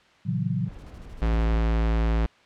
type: chord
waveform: sine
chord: F# dominant seventh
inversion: first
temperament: just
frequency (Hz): 115.62 / 138.75 / 166.5 / 185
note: A#2 / C#3 / E3 / F#3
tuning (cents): -14 / +2 / +18 / 0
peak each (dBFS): -29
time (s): 0.25-0.69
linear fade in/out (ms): 20
type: noise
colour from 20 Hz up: brown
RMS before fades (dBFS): -41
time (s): 0.64-1.63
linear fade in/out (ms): 50
type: noise with tremolo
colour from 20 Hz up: violet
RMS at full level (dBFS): -40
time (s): 0.71-1.49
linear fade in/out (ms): 50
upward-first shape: square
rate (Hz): 13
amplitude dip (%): 75
type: tone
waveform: square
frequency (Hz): 55.7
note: A1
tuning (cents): +22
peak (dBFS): -21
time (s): 1.22-2.26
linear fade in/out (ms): 0
effects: white hiss -56 dBFS RMS until 2.45 s + low-pass 3000 Hz 12 dB/octave